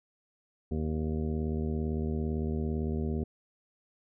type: harmonic tone with a mistuned harmonic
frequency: 77.78 Hz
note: D#2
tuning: in tune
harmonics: 1 / 2 / 3 / 4 / 5 / 6 / 7 / 8 / 9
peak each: -32 / -36 / -34 / -46 / -38 / -45 / -53 / -53 / -51 dBFS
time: 0.71-3.24 s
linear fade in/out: 5 ms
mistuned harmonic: 8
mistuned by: -50 cents
effects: none